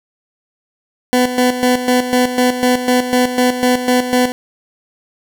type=tone with tremolo; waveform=20% pulse; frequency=250 Hz; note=B3; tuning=21 cents sharp; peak=-5 dBFS; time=1.13-4.32 s; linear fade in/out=0 ms; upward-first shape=square; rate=4 Hz; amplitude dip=65%; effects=none